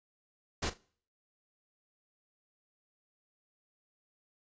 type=noise with echo; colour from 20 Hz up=pink; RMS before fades=-33 dBFS; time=0.62-0.7 s; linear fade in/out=10 ms; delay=40 ms; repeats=2; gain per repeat=-15 dB; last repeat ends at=0.78 s; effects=noise-tail reverb RT60 0.5 s tail -23 dB re dry + resampled to 16000 Hz

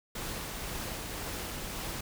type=noise with tremolo; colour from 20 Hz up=pink; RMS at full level=-37 dBFS; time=0.15-2.01 s; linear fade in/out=5 ms; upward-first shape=triangle; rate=1.9 Hz; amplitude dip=25%; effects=none

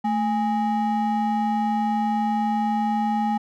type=ring-modulated tone; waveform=triangle; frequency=522 Hz; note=C5; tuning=4 cents flat; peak=-15 dBFS; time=0.04-3.38 s; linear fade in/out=10 ms; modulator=302 Hz; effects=none

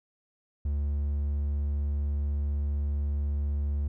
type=tone; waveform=triangle; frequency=72.1 Hz; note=D2; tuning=31 cents flat; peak=-24 dBFS; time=0.65-3.88 s; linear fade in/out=5 ms; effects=none

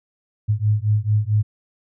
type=beating tone pair; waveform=sine; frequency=103.83 / 108.33 Hz; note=G#2 / A2; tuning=0 / -26 cents; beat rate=4.5 Hz; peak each=-19 dBFS; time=0.48-1.43 s; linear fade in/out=20 ms; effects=none

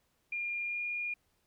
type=tone with pitch glide; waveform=sine; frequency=2408 to 2425 Hz; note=D7 to D#7; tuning=+43 to -45 cents; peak=-33 dBFS; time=0.32-1.14 s; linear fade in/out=5 ms; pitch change=+12 cents; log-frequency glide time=0.65-0.82 s; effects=pink hiss -75 dBFS RMS until 1.46 s

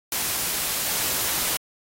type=noise; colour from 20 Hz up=white; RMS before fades=-25 dBFS; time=0.12-1.57 s; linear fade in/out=2 ms; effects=AAC 48 kbps

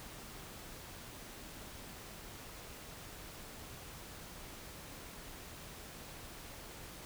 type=silence; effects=pink hiss -50 dBFS RMS until 7.05 s

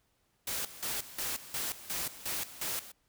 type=noise with tremolo; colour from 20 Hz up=white; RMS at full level=-35 dBFS; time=0.47-2.92 s; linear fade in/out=5 ms; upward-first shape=square; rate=2.8 Hz; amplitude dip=80%; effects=pink hiss -74 dBFS RMS until 3.08 s

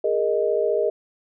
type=chord; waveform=sine; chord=Ab suspended second; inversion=none; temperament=equal with one note detuned; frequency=411.7 / 466.2 / 622.3 Hz; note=Ab4 / Bb4 / Eb5; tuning=-15 / 0 / 0 cents; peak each=-23 dBFS; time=0.04-0.9 s; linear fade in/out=5 ms; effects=none

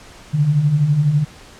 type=beating tone pair; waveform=sine; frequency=137.7 / 149.7 Hz; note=C#3 / D3; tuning=-11 / +33 cents; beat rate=12 Hz; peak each=-21 / -13 dBFS; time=0.33-1.25 s; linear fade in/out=20 ms; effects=pink hiss -42 dBFS RMS until 1.59 s + low-pass 8000 Hz 12 dB/octave

